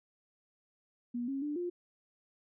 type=tone with pitch steps; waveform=sine; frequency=241.1 / 272.8 / 295.1 / 352.4 Hz; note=B3 / C#4 / D4 / F4; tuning=-41 / -28 / +8 / +16 cents; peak=-33 dBFS; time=1.14-1.7 s; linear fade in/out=10 ms; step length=140 ms; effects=none